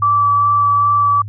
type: tone with vibrato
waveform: sine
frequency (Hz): 1156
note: D6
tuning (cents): -28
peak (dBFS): -10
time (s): 0.02-1.22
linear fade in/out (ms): 5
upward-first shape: sine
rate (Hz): 2.5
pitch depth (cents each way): 10
effects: added 103 Hz sine -25 dBFS peak until 1.28 s